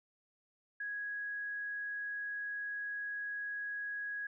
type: tone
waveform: sine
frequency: 1661.2 Hz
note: G#6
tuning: in tune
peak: -37 dBFS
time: 0.8-4.27 s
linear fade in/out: 5 ms
effects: none